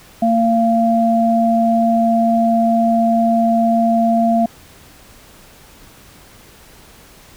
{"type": "tone pair together", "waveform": "sine", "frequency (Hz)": [228.3, 687], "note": ["A#3", "F5"], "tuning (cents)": [-36, -29], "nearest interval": "octave + perfect fifth", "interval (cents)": 1907, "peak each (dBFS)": -14, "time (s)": [0.22, 4.46], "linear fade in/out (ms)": 5, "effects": ["pink hiss -44 dBFS RMS until 7.36 s"]}